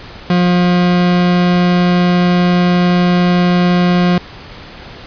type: tone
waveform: 40% pulse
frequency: 177.7 Hz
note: F3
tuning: 30 cents sharp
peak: -8 dBFS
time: 0.3-4.18 s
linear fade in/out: 2 ms
effects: pink hiss -33 dBFS RMS until 5.06 s + resampled to 11025 Hz